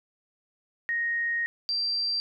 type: tone pair in turn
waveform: sine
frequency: 1868 / 4707 Hz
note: A#6 / D8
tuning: +3 / +3 cents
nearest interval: octave + major third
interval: 1600 cents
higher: second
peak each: -25 dBFS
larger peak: neither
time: 0.89-1.46 / 1.69-2.2 s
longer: first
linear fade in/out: 0 ms
effects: none